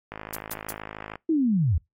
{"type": "click train", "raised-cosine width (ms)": 0.5, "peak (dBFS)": -20, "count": 56, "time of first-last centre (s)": [0.12, 1.156], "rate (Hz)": 53.1}
{"type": "noise bursts", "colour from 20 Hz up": "violet", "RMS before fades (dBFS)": -29, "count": 3, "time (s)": [0.33, 0.711], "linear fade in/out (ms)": 5, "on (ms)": 27, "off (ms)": 150}
{"type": "linear sweep", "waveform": "sine", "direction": "down", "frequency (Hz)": [334.4, 69.4], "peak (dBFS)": -19, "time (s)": [1.29, 1.78], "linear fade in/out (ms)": 5}
{"effects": ["noise-tail reverb RT60 0.2 s tail -25 dB re dry", "AAC 48 kbps"]}